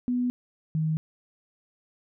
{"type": "tone pair in turn", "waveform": "sine", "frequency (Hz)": [246.9, 157.44], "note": ["B3", "D#3"], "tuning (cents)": [0, 21], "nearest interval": "minor sixth", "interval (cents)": 779, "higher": "first", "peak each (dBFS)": -23, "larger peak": "neither", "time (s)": [[0.08, 0.3], [0.75, 0.97]], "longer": "neither", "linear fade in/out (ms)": 0, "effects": []}